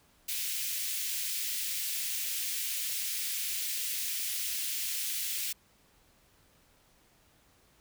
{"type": "high-pass noise", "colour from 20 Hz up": "white", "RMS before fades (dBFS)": -34, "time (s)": [0.28, 5.53], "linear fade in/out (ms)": 10, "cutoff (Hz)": 2100, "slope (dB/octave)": 24, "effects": ["pink hiss -65 dBFS RMS until 7.8 s"]}